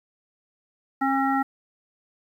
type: harmonic tone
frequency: 270.6 Hz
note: C#4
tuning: 42 cents flat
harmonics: 1 / 3 / 5 / 7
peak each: -24 / -24 / -27 / -32 dBFS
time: 1.01-1.43 s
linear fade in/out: 10 ms
effects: 9-bit